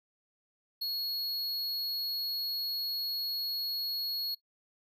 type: tone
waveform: square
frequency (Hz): 4330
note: C#8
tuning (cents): -41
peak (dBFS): -32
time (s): 0.81-4.35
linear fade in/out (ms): 10
effects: noise-tail reverb RT60 0.1 s tail -19 dB re dry